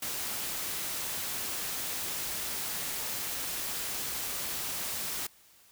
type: noise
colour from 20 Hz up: white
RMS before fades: -35 dBFS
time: 0.02-5.27 s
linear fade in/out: 5 ms
effects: white hiss -60 dBFS RMS until 5.71 s